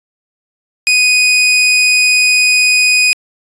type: tone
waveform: sawtooth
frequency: 2489 Hz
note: D#7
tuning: in tune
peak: -4 dBFS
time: 0.87-3.13 s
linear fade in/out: 0 ms
effects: resampled to 22050 Hz